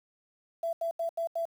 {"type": "tone bursts", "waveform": "sine", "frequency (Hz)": 668, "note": "E5", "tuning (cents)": 23, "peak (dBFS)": -28, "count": 5, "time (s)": [0.63, 1.454], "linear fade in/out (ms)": 5, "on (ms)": 100, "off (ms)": 81, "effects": ["9-bit"]}